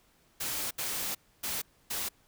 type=noise bursts at uneven times; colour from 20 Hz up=white; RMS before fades=-34 dBFS; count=4; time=0.4-0.71 / 0.78-1.15 / 1.43-1.62 / 1.9-2.09 s; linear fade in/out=10 ms; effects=pink hiss -66 dBFS RMS until 2.27 s